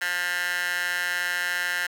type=tone with high-pass filter; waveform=15% pulse; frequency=177.3 Hz; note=F3; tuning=26 cents sharp; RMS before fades=-27 dBFS; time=0.01-1.87 s; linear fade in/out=10 ms; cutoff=1600 Hz; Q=3.1; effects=8-bit